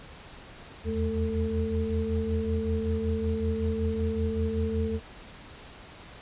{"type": "tone cluster", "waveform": "sine", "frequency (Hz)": [79.6, 84.9, 218.6, 447.5], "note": ["D#2", "F2", "A3", "A4"], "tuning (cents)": [40, -48, -11, 29], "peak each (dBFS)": -31, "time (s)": [0.84, 5], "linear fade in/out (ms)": 50, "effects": ["pink hiss -47 dBFS RMS until 6.21 s", "resampled to 8000 Hz"]}